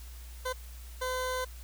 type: tone bursts at uneven times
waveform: 20% pulse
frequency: 510 Hz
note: C5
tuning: 44 cents flat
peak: -26 dBFS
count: 2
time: 0.45-0.53 / 1.01-1.45 s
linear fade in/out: 10 ms
effects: added 60 Hz sine -43 dBFS peak until 1.63 s + white hiss -54 dBFS RMS until 1.63 s